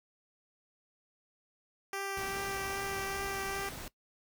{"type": "tone with vibrato", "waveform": "10% pulse", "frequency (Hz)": 392, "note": "G4", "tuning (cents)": 0, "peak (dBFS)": -27, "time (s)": [1.93, 3.69], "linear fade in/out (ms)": 2, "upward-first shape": "triangle", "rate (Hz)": 2.5, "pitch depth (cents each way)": 12}
{"type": "noise", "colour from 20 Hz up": "pink", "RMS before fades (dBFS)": -44, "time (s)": [2.17, 3.88], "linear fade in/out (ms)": 2}
{"effects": ["noise-tail reverb RT60 0.1 s tail -19 dB re dry"]}